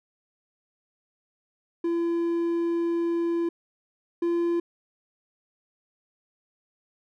triangle tone pair in turn, 338.7 / 342 Hz, E4 / F4, +47 / -36 cents, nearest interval unison, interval 17 cents, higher second, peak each -21 / -20 dBFS, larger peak second, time 1.84-3.49 / 4.22-4.6 s, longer first, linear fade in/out 5 ms, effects none

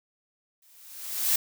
blue noise with exponential growth, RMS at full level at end -21 dBFS, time 0.62-1.36 s, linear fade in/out 5 ms, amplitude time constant 160 ms, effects none

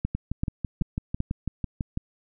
two click trains, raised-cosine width 5 ms, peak -13 / -15 dBFS, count 4 / 12, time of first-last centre 0.05-1.204 / 0.15-1.974 s, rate 2.6 / 6.03 Hz, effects none

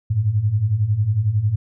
sine beating tone pair, 98.5 / 109.5 Hz, G2 / A2, +9 / -8 cents, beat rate 11 Hz, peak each -22 / -17 dBFS, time 0.1-1.56 s, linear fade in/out 10 ms, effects none

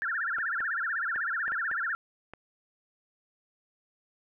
sine tone with vibrato, 1568 Hz, G6, in tune, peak -28 dBFS, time 0.02-1.95 s, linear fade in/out 0 ms, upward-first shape sine, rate 16 Hz, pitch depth 260 cents each way
clicks, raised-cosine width 0.5 ms, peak -28 dBFS, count 7, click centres 0.385 / 0.605 / 1.16 / 1.48 / 1.52 / 1.714 / 2.336 s
effects none

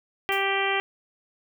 harmonic tone, 392 Hz, G4, in tune, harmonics 1 / 2 / 3 / 4 / 5 / 6 / 7 / 8, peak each -29 / -29 / -32 / -33 / -29 / -30 / -33 / -33 dBFS, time 0.29-0.8 s, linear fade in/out 0 ms
blue noise with exponential decay, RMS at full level -38 dBFS, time 0.32-0.5 s, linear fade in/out 1 ms, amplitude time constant 39 ms
effects none

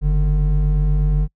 triangle tone pair together, 47.25 / 150 Hz, F#1 / D3, +37 / +37 cents, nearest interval octave + minor sixth, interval 2000 cents, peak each -12 / -17 dBFS, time 0.01-1.28 s, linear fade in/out 50 ms, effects noise-tail reverb RT60 0.1 s tail -26 dB re dry + tanh soft clip ceiling -5 dBFS

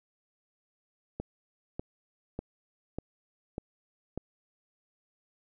click train, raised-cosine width 2 ms, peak -21 dBFS, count 6, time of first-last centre 1.2-4.176 s, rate 1.68 Hz, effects none

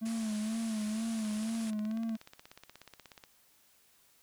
triangle tone with vibrato, 219.5 Hz, A3, 4 cents flat, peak -30 dBFS, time 0.01-2.17 s, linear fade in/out 20 ms, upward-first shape sine, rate 2.1 Hz, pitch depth 64 cents each way
white low-pass noise, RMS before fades -48 dBFS, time 0.05-1.71 s, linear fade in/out 10 ms, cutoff 11000 Hz, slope 96 dB/octave
click train, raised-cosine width 0.2 ms, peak -32 dBFS, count 35, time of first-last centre 1.19-3.238 s, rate 16.6 Hz
effects white hiss -66 dBFS RMS until 4.22 s

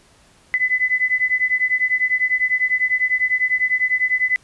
sine beating tone pair, 2005 / 2015 Hz, B6 / B6, +26 / +34 cents, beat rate 10 Hz, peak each -19 dBFS, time 0.54-4.36 s, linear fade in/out 0 ms, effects pink hiss -53 dBFS RMS until 4.43 s + resampled to 24000 Hz

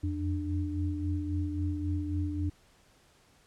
sine tone cluster, 86.3 / 90 / 296.9 Hz, F2 / F#2 / D4, -20 / -47 / +19 cents, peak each -31 / -38 / -34 dBFS, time 0.03-2.5 s, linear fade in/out 10 ms, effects pink hiss -63 dBFS RMS until 3.46 s + low-pass 10000 Hz 12 dB/octave

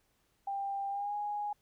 sine tone with pitch glide, 793 to 827.6 Hz, G5 to G#5, +20 to -6 cents, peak -33 dBFS, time 0.47-1.53 s, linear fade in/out 5 ms, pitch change +74 cents, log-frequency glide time 0.89-1.15 s, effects pink hiss -74 dBFS RMS until 1.61 s

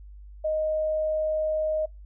sine tone, 622.3 Hz, D#5, in tune, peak -23 dBFS, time 0.44-1.86 s, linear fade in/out 10 ms, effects noise-tail reverb RT60 0.2 s tail -25 dB re dry + added 50 Hz sine -42 dBFS peak until 2.05 s

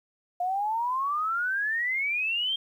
sine exponential sweep, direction up, 703 to 3220 Hz, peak -25 dBFS, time 0.4-2.56 s, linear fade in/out 5 ms, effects 10-bit

